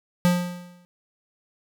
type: tone with exponential decay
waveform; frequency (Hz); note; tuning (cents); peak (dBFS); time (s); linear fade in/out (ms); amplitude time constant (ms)
square; 177.1; F3; +24; -15; 0.25-0.85; 0; 130
effects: none